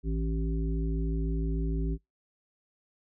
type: harmonic tone with a mistuned harmonic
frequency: 55 Hz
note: A1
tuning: in tune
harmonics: 1 / 3 / 5 / 7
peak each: -28 / -34 / -37 / -40 dBFS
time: 0.03-1.98 s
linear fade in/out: 50 ms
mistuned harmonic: 3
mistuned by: -38 cents
effects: noise-tail reverb RT60 0.2 s tail -26 dB re dry